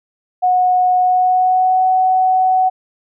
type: tone with pitch glide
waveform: sine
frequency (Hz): 731 to 747.2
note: F#5 to F#5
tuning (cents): -21 to +17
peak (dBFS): -10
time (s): 0.42-2.7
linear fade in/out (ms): 20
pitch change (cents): +38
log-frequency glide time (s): 0.99-1.87
effects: none